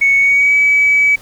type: tone with pitch glide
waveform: sine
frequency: 2217 to 2285 Hz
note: C#7 to D7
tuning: 0 to -48 cents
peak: -7 dBFS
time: 0.01-1.16 s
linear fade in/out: 10 ms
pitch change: +52 cents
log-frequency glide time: 0.18-0.55 s
effects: tanh soft clip ceiling -3 dBFS + pink hiss -41 dBFS RMS until 1.21 s